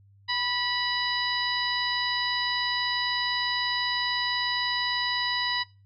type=harmonic tone with a mistuned harmonic; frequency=986 Hz; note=B5; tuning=3 cents flat; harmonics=1 / 2 / 3 / 4 / 5; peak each=-32 / -30 / -34 / -30 / -32 dBFS; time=0.28-5.64 s; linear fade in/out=20 ms; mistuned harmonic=2; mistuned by=-20 cents; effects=noise-tail reverb RT60 0.3 s tail -22 dB re dry + added 99 Hz sine -54 dBFS peak until 5.85 s